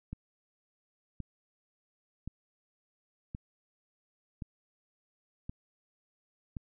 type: click train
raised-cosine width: 5 ms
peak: -26 dBFS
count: 7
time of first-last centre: 0.13-6.568 s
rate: 0.932 Hz
effects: none